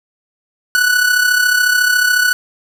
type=tone with amplitude modulation; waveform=45% pulse; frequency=1480 Hz; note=F#6; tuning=in tune; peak=-8 dBFS; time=0.75-2.33 s; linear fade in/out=0 ms; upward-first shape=sine; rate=34 Hz; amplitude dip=55%; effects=none